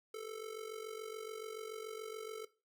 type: tone with amplitude modulation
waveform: square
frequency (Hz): 440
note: A4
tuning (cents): 0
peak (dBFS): -40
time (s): 0.14-2.45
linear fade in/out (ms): 5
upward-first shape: sine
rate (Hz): 47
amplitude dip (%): 70
effects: noise-tail reverb RT60 0.3 s tail -17 dB re dry